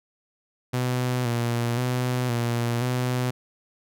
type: tone with vibrato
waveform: sawtooth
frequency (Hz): 121.9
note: B2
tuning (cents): -22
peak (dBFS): -19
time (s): 0.73-3.31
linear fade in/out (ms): 10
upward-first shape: square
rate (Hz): 0.96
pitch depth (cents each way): 47
effects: none